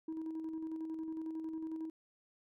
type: tone with tremolo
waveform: sine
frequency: 320 Hz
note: D#4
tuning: 49 cents sharp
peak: -35 dBFS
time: 0.08-1.9 s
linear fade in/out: 5 ms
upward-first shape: square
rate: 11 Hz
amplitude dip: 40%
effects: tanh soft clip ceiling -36 dBFS